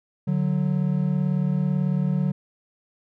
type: tone pair together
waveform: triangle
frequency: 146.76 / 184.9 Hz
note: D3 / F#3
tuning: -1 / -1 cents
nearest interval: major third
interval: 400 cents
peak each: -21 dBFS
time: 0.27-2.32 s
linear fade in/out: 10 ms
effects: none